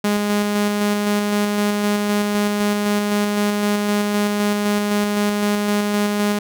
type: tone with tremolo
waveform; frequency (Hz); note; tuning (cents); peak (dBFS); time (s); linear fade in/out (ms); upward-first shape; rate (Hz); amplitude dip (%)
sawtooth; 206.5; G#3; -10; -12; 0.04-6.39; 5; square; 3.9; 25
effects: none